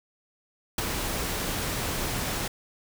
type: noise with ADSR envelope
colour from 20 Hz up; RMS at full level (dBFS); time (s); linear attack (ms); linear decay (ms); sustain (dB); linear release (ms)
pink; -24; 0.78-2.48; 4; 20; -6; 7
effects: none